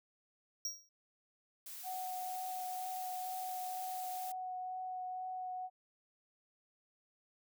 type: tone with exponential decay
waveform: square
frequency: 5650 Hz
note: F8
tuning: 19 cents sharp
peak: -34 dBFS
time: 0.65-0.89 s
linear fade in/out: 2 ms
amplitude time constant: 52 ms
type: noise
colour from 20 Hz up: blue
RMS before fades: -48 dBFS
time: 1.66-4.32 s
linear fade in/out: 5 ms
type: tone with vibrato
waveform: sine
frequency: 740 Hz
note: F#5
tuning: in tune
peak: -39 dBFS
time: 1.83-5.7 s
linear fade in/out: 50 ms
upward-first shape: triangle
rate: 2.1 Hz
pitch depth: 11 cents each way
effects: none